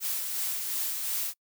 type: noise with tremolo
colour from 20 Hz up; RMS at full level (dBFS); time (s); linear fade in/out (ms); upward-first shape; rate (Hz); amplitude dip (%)
blue; -30; 0-1.34; 50; sine; 2.8; 35
effects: noise-tail reverb RT60 0.1 s tail -26 dB re dry